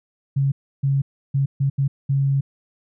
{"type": "tone bursts at uneven times", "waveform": "sine", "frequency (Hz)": 137.7, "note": "C#3", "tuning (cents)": -11, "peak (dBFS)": -16, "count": 6, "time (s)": [[0.36, 0.52], [0.83, 1.02], [1.34, 1.46], [1.6, 1.7], [1.78, 1.88], [2.09, 2.41]], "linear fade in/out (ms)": 10, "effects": []}